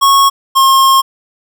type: tone pair in turn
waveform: square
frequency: 1100 / 1073.6 Hz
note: C#6 / C6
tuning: -14 / +44 cents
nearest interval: unison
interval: 42 cents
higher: first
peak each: -6 dBFS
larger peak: neither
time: 0.01-0.3 / 0.55-1.02 s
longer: second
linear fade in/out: 20 ms
effects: none